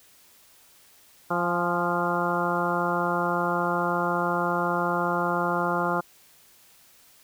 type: harmonic tone with a mistuned harmonic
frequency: 174.61 Hz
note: F3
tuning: in tune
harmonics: 1 / 2 / 3 / 4 / 5 / 6 / 7 / 8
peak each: -31 / -31 / -31 / -31 / -31 / -31 / -31 / -31 dBFS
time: 1.3-6.01 s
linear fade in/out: 10 ms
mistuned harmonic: 5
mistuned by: -33 cents
effects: white hiss -56 dBFS RMS until 7.23 s